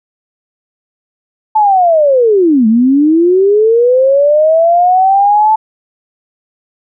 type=linear two-way sweep; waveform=sine; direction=down then up; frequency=880 to 213.7 to 880 Hz; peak=-5 dBFS; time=1.55-5.56 s; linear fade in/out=10 ms; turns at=2.67 s; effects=none